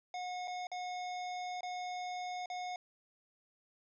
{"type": "tone with dropouts", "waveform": "square", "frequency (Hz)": 725, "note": "F#5", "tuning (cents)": -35, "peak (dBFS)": -39, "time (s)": [0.14, 2.76], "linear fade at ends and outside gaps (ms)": 2, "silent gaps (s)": [[0.475, 0.479], [0.67, 0.716], [1.608, 1.631], [2.459, 2.5]], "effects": ["resampled to 16000 Hz", "13-bit"]}